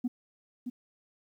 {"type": "tone with echo", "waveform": "sine", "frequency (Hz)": 246.9, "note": "B3", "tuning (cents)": 0, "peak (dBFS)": -25, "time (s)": [0.04, 0.08], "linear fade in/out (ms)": 10, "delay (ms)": 620, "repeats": 1, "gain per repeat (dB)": -7, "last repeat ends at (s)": 0.7, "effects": ["tanh soft clip ceiling -24 dBFS", "11-bit"]}